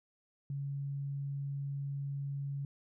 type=tone; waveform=sine; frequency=140 Hz; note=C#3; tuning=18 cents sharp; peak=-35 dBFS; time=0.5-2.65 s; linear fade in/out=2 ms; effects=none